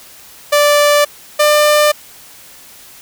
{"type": "tone pair in turn", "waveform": "sawtooth", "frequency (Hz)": [586, 596.9], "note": ["D5", "D5"], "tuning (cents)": [-4, 28], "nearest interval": "unison", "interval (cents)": 32, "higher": "second", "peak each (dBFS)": -4, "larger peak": "neither", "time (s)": [[0.52, 1.05], [1.39, 1.92]], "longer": "neither", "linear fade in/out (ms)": 10, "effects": ["white hiss -39 dBFS RMS until 3.01 s"]}